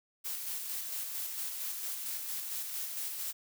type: noise with tremolo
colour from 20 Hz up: blue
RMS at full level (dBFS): -37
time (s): 0.24-3.33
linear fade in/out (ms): 20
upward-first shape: square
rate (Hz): 4.4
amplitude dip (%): 30
effects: none